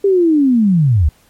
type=linear sweep; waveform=sine; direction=down; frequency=404.6 to 65.41 Hz; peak=-8 dBFS; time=0.04-1.09 s; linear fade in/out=5 ms; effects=pink hiss -52 dBFS RMS until 1.29 s + MP3 64 kbps